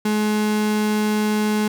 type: tone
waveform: 35% pulse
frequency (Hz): 212.2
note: G#3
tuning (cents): +38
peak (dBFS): -16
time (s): 0.05-1.68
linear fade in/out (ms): 5
effects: none